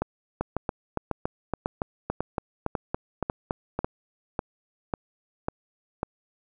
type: two click trains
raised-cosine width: 1 ms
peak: -12 / -12 dBFS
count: 13 / 12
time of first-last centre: 0.41-3.79 / 0.02-6.031 s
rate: 3.55 / 1.83 Hz
effects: none